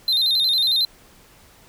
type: tone with vibrato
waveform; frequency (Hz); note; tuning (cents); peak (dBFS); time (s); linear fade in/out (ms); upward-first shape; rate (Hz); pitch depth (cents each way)
triangle; 3879; B7; -32; -15; 0.08-0.85; 2; square; 11; 89
effects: pink hiss -51 dBFS RMS until 1.68 s